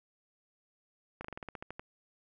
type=slowing click train; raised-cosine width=0.5 ms; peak=-26 dBFS; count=11; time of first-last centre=1.21-1.795 s; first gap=35 ms; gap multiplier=1.11; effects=none